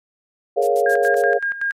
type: chord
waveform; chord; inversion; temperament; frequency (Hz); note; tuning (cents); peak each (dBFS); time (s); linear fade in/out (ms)
sine; Bb minor seventh; third; equal; 415.3 / 466.2 / 554.4 / 698.5; Ab4 / Bb4 / Db5 / F5; 0 / 0 / 0 / 0; -20; 0.56-1.39; 20
type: noise bursts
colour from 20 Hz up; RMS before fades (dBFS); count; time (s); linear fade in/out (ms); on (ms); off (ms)
violet; -30; 5; 0.62-1.218; 5; 54; 82
type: tone with tremolo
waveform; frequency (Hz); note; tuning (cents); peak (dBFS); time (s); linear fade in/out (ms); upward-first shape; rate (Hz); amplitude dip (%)
sine; 1618; G#6; -46; -18; 0.86-1.72; 2; square; 5.3; 70
effects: low-pass 10000 Hz 12 dB/octave + MP3 64 kbps